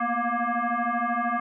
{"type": "tone with frequency modulation", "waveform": "sine", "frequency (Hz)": 230, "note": "A#3", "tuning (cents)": -23, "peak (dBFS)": -23, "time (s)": [0, 1.4], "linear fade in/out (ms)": 5, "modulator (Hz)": 473, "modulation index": 3, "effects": []}